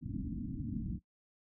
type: low-pass noise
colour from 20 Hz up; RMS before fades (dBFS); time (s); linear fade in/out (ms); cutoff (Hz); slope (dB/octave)
white; -39; 0.01-1; 50; 300; 96
effects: noise-tail reverb RT60 0.1 s tail -18 dB re dry